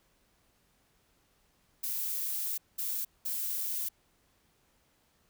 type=noise bursts at uneven times; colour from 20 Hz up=violet; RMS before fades=-34 dBFS; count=3; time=1.83-2.58 / 2.78-3.05 / 3.25-3.89 s; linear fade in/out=10 ms; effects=pink hiss -70 dBFS RMS until 5.29 s